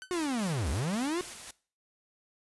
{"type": "tone with exponential decay", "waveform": "sawtooth", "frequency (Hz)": 1521, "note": "F#6", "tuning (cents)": 47, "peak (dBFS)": -36, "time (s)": [0.02, 0.14], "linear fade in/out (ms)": 0, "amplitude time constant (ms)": 24}
{"type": "linear two-way sweep", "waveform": "45% pulse", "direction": "down then up", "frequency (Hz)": [370, 61.74, 370], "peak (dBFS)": -29, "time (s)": [0.11, 1.21], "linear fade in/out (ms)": 0, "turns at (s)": 0.7}
{"type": "noise with tremolo", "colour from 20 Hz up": "white", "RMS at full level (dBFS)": -42, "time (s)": [0.12, 1.51], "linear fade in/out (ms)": 5, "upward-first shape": "square", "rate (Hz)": 3.7, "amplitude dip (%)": 30}
{"effects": ["noise-tail reverb RT60 0.4 s tail -20 dB re dry", "resampled to 24000 Hz"]}